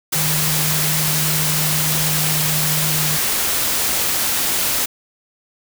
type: tone in noise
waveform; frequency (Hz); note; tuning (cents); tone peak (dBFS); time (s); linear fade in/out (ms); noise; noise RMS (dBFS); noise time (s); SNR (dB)
sine; 153.9; D#3; -19; -22; 0.15-3.17; 10; white; -19; 0.12-4.86; -6
effects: none